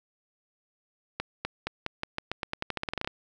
accelerating click train, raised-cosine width 0.3 ms, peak -14 dBFS, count 19, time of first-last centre 1.2-3.075 s, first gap 250 ms, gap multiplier 0.88, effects none

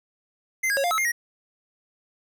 square tone with pitch steps, 2074 / 1635 / 551 / 702 / 1296 / 2118 / 1892 Hz, C7 / G#6 / C#5 / F5 / E6 / C7 / A#6, -16 / -28 / -11 / +9 / -30 / +21 / +25 cents, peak -22 dBFS, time 0.63-1.12 s, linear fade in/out 10 ms, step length 70 ms, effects none

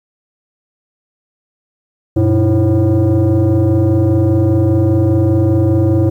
sine tone with frequency modulation, 118.5 Hz, A#2, 29 cents sharp, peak -7 dBFS, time 2.16-6.1 s, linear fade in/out 10 ms, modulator 212 Hz, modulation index 1.5, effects tanh soft clip ceiling -6 dBFS + 8-bit

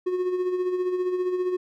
triangle tone with tremolo, 364.2 Hz, F#4, 27 cents flat, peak -19 dBFS, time 0.06-1.57 s, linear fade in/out 10 ms, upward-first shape sine, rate 15 Hz, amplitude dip 50%, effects none

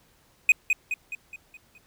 triangle tone with echo, 2500 Hz, D#7, 8 cents sharp, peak -11 dBFS, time 0.49-0.52 s, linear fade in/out 2 ms, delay 210 ms, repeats 6, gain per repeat -6 dB, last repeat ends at 1.78 s, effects pink hiss -62 dBFS RMS until 1.86 s

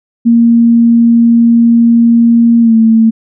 sine tone with pitch glide, 233.1 to 224.3 Hz, A#3 to A3, 0 to +34 cents, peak -3 dBFS, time 0.25-3.11 s, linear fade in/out 20 ms, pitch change -66 cents, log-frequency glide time 2.61-2.74 s, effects none

